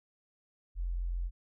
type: tone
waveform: sine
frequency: 43.65 Hz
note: F1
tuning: in tune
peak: -31 dBFS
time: 0.75-1.31 s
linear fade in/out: 50 ms
effects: none